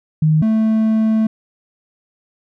sine / triangle tone pair in turn, 155.56 / 220 Hz, D#3 / A3, 0 / 0 cents, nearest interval tritone, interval 600 cents, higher second, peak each -10 dBFS, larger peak neither, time 0.22-0.42 / 0.42-1.27 s, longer second, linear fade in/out 5 ms, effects none

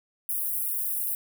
white high-pass noise, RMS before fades -29 dBFS, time 0.29-1.15 s, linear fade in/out 2 ms, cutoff 9800 Hz, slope 48 dB/octave, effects none

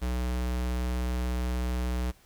square tone, 61.7 Hz, B1, 1 cent flat, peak -28 dBFS, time 0.01-2.12 s, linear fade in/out 20 ms, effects pink hiss -60 dBFS RMS until 2.25 s

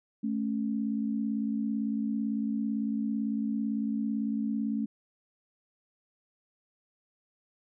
sine tone pair together, 217.4 / 275.3 Hz, A3 / C#4, -21 / -12 cents, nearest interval major third, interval 409 cents, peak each -29 / -33 dBFS, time 0.23-4.86 s, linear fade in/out 10 ms, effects none

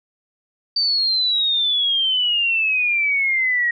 sine exponential sweep, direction down, 4629 to 1888 Hz, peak -16 dBFS, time 0.76-3.71 s, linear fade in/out 5 ms, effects none

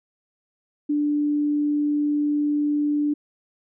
sine tone, 294.3 Hz, D4, 4 cents sharp, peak -19 dBFS, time 0.89-3.14 s, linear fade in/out 10 ms, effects none

